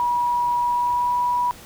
sine tone with pitch glide, 966 to 975 Hz, B5 to B5, -39 to -23 cents, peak -18 dBFS, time 0-1.51 s, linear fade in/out 0 ms, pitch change +16 cents, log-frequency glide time 0.63-1.12 s, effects pink hiss -43 dBFS RMS until 1.65 s

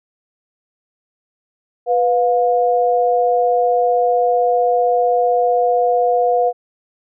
sine tone pair together, 494.4 / 710 Hz, B4 / F5, +2 / +28 cents, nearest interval tritone, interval 626 cents, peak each -15 dBFS, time 1.86-6.53 s, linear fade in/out 50 ms, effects none

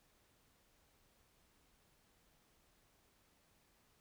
silence, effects pink hiss -73 dBFS RMS until 4 s

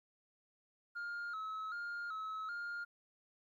sine tone with vibrato, 1349 Hz, E6, 40 cents sharp, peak -37 dBFS, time 0.95-2.85 s, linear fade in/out 20 ms, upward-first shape square, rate 1.3 Hz, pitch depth 77 cents each way, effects tanh soft clip ceiling -39 dBFS + 13-bit

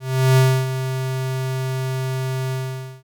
square tone with ADSR envelope, 130.81 Hz, C3, in tune, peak -11 dBFS, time 0-3.03 s, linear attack 370 ms, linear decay 290 ms, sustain -11 dB, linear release 510 ms, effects none

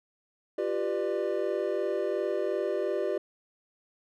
triangle chord, G dominant seventh, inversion third, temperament equal with one note detuned, 349.2 / 392 / 493.9 / 596.9 Hz, F4 / G4 / B4 / D5, 0 / 0 / 0 / +28 cents, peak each -32 / -29 / -33 / -30 dBFS, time 0.58-3.18 s, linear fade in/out 5 ms, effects none

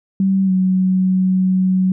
sine tone with pitch glide, 192.7 to 186.46 Hz, G3 to F#3, -29 to +14 cents, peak -12 dBFS, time 0.2-1.92 s, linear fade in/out 2 ms, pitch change -57 cents, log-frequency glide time 0.45-0.51 s, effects none

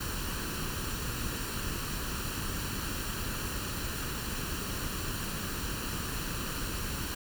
pink noise with comb filter, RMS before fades -35 dBFS, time 0-7.15 s, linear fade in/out 10 ms, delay 0.7 ms, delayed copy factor +0.6, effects none

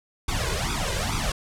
pink noise with flanger, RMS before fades -26 dBFS, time 0.28-1.32 s, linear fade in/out 5 ms, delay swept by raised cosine 0.82 to 2.02 ms, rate 2.3 Hz, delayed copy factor +1, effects low-pass 9000 Hz 12 dB/octave

